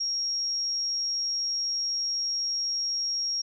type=tone; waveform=sine; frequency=5588 Hz; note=F8; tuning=in tune; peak=-26 dBFS; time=0-3.42 s; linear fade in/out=10 ms; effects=none